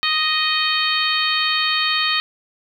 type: harmonic tone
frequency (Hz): 622.3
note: D#5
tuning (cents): 0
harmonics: 2 / 3 / 4 / 5 / 6 / 7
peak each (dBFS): -24 / -24 / -24 / -24 / -24 / -24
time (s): 0.03-2.2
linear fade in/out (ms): 0
effects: 8-bit